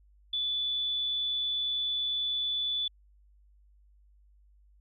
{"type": "tone", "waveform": "sine", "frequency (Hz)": 3471, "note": "A7", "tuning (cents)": -24, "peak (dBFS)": -28, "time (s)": [0.33, 2.88], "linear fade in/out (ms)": 5, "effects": ["added 50 Hz sine -58 dBFS peak until 4.8 s"]}